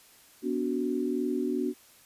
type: chord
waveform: sine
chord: B minor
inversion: none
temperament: equal with one note detuned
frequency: 246.9 / 289.5 / 370 Hz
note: B3 / D4 / F#4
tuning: 0 / -25 / 0 cents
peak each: -31 dBFS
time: 0.42-1.74 s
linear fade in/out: 50 ms
effects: white hiss -57 dBFS RMS until 2.05 s + resampled to 32000 Hz